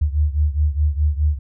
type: beating tone pair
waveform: sine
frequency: 73.42 / 78.22 Hz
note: D2 / D#2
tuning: 0 / +10 cents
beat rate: 4.8 Hz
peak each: -17 / -20 dBFS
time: 0.01-1.39 s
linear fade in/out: 10 ms
effects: none